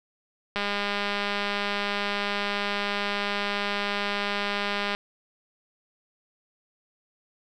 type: click train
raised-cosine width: 0.3 ms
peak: -12 dBFS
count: 892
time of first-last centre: 0.56-4.949 s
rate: 203 Hz
effects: none